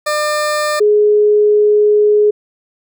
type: tone pair in turn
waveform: 20% pulse / sine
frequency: 600 / 419 Hz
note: D5 / G#4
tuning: +37 / +15 cents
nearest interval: tritone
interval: 622 cents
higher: first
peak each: -9 / -7 dBFS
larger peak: second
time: 0.06-0.8 / 0.8-2.31 s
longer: second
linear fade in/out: 10 ms
effects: none